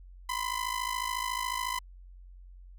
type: ring-modulated tone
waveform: sawtooth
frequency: 1010 Hz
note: B5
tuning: 39 cents sharp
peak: -24 dBFS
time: 0.29-1.79 s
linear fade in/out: 0 ms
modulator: 27 Hz
effects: added 45 Hz sine -47 dBFS peak until 2.78 s